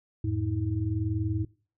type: tone cluster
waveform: sine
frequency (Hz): 87.6 / 108.1 / 319.2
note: F2 / A2 / D#4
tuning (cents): +6 / -30 / +44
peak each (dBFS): -31 / -28 / -33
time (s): 0.24-1.45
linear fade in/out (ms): 5
effects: noise-tail reverb RT60 0.4 s tail -22 dB re dry